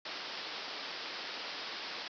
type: low-pass noise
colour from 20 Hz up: white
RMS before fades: -42 dBFS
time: 0.05-2.08 s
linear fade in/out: 5 ms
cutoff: 5300 Hz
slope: 96 dB/octave
effects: high-pass 300 Hz 12 dB/octave